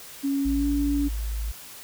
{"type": "tone with pitch glide", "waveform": "sine", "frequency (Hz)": [277.2, 285.7], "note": ["C#4", "D4"], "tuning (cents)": [0, -48], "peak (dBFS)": -22, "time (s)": [0.23, 1.09], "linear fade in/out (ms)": 20, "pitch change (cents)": 52, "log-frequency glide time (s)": [0.53, 0.67]}
{"type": "tone", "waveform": "sine", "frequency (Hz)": 54.2, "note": "A1", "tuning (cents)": -25, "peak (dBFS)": -26, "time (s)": [0.45, 1.52], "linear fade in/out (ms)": 10}
{"effects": ["white hiss -43 dBFS RMS until 1.83 s"]}